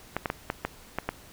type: clicks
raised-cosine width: 0.5 ms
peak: -12 dBFS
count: 7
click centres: 0.166 / 0.258 / 0.301 / 0.501 / 0.65 / 0.986 / 1.09 s
effects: pink hiss -51 dBFS RMS until 1.32 s